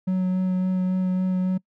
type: tone with vibrato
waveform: triangle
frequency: 185 Hz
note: F#3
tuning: in tune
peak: -18 dBFS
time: 0.07-1.58 s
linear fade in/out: 10 ms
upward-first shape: sine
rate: 3.6 Hz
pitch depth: 11 cents each way
effects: noise-tail reverb RT60 0.1 s tail -24 dB re dry